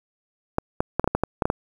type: clicks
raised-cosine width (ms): 1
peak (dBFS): -6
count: 10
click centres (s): 0.584 / 0.805 / 0.996 / 1.043 / 1.076 / 1.15 / 1.236 / 1.422 / 1.455 / 1.501
effects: 7-bit